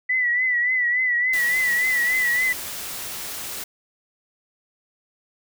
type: tone with vibrato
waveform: sine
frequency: 1975.5 Hz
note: B6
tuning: in tune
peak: -18 dBFS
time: 0.09-2.53 s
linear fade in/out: 10 ms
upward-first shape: triangle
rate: 3.5 Hz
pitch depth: 73 cents each way
type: noise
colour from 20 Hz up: white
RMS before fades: -32 dBFS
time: 1.33-3.64 s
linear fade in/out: 5 ms
effects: none